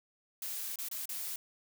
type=noise with dropouts; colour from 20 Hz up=blue; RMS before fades=-39 dBFS; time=0.42-1.36 s; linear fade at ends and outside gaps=2 ms; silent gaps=0.758-0.787 / 0.886-0.913 / 1.056-1.091 s; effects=none